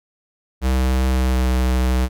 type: tone with pitch glide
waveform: square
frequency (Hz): 64.5 to 63.39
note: C2 to B1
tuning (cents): -24 to +46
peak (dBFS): -16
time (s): 0.61-2.09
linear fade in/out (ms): 50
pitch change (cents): -30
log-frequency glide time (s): 1.12-1.49
effects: none